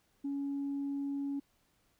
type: tone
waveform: sine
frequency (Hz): 280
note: C#4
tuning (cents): +18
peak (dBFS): -32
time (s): 0.24-1.4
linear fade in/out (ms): 10
effects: tanh soft clip ceiling -30 dBFS + pink hiss -73 dBFS RMS until 1.99 s